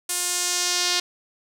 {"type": "tone with band-pass filter sweep", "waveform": "sawtooth", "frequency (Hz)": 355.7, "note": "F4", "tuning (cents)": 32, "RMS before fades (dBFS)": -24, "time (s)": [0.09, 1], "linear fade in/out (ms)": 5, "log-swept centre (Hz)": [9300, 4600], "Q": 1.7, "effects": []}